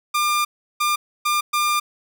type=tone bursts at uneven times; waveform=sawtooth; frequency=1199 Hz; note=D6; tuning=36 cents sharp; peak=-14 dBFS; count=4; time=0.14-0.45 / 0.8-0.96 / 1.25-1.41 / 1.53-1.8 s; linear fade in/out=10 ms; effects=none